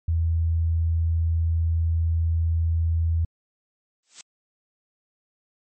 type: tone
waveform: sine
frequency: 82.41 Hz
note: E2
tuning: in tune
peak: -19 dBFS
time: 0.08-3.25 s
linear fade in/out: 5 ms
type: noise with exponential growth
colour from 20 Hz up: blue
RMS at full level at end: -31 dBFS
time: 4.03-4.21 s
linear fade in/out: 1 ms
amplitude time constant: 38 ms
effects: MP3 32 kbps